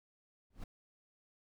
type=noise with exponential growth; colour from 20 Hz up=brown; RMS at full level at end=-38 dBFS; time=0.5-0.64 s; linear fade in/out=5 ms; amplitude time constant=30 ms; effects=none